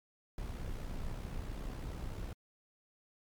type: noise with amplitude modulation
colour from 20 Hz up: brown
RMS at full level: -38 dBFS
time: 0.38-2.33 s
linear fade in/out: 2 ms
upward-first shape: sine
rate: 64.5 Hz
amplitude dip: 50%
effects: MP3 96 kbps